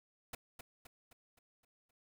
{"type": "noise with echo", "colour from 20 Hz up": "pink", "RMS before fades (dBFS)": -43, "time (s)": [0.33, 0.35], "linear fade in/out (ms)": 5, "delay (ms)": 260, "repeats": 6, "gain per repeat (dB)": -6, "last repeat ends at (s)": 1.91, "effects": []}